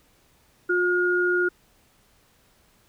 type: tone pair together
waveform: sine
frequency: 357.2 / 1429 Hz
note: F4 / F6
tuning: +39 / +39 cents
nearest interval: 2 octaves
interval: 2400 cents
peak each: -22 dBFS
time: 0.69-1.49 s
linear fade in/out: 10 ms
effects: pink hiss -61 dBFS RMS until 2.88 s